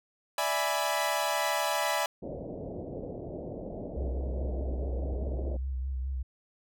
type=chord; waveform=sawtooth; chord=E dominant seventh; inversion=third; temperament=equal; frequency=587.3 / 659.3 / 830.6 / 987.8 Hz; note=D5 / E5 / G#5 / B5; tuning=0 / 0 / 0 / 0 cents; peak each=-29 dBFS; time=0.38-2.06 s; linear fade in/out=2 ms
type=low-pass noise; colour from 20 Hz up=white; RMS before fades=-39 dBFS; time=2.22-5.57 s; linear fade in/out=10 ms; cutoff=640 Hz; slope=48 dB/octave
type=tone with vibrato; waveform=sine; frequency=65.41 Hz; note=C2; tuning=in tune; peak=-30 dBFS; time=3.96-6.23 s; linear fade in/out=10 ms; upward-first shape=sine; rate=4.8 Hz; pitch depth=53 cents each way
effects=none